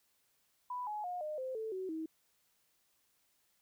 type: tone with pitch steps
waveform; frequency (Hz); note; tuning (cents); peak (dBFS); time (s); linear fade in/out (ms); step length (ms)
sine; 991 / 843 / 717.1 / 610 / 518.9 / 441.4 / 375.5 / 319.4; B5 / G#5 / F5 / D#5 / C5 / A4 / F#4 / D#4; +6 / +26 / +46 / -34 / -14 / +5 / +26 / +45; -37; 0.7-2.06; 5; 170
effects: white hiss -75 dBFS RMS until 3.61 s